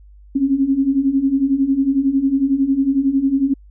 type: beating tone pair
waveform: sine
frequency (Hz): 264.8 / 275.8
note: C4 / C#4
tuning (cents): +21 / -9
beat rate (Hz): 11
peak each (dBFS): -19 / -15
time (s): 0.35-3.54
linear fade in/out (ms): 10
effects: added 50 Hz sine -41 dBFS peak until 3.7 s